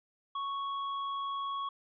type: tone with tanh clipping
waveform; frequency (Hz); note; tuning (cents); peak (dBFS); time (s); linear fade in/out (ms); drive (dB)
triangle; 1108.7; C#6; 0; -35; 0.35-1.69; 5; 14
effects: resampled to 11025 Hz